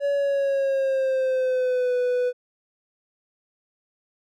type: tone with pitch glide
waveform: triangle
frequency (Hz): 566 to 495.6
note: C#5 to B4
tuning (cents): +36 to +6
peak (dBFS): -18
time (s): 0-2.33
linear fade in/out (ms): 50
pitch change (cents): -230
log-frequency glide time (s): 0.13-1.95
effects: none